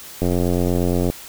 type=click train; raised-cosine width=2 ms; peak=-7 dBFS; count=79; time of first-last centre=0.22-1.1 s; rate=88.6 Hz; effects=white hiss -38 dBFS RMS until 1.28 s